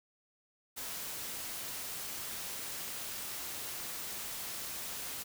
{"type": "noise", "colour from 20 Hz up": "white", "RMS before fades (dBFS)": -41, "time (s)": [0.76, 5.24], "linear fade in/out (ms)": 20, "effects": []}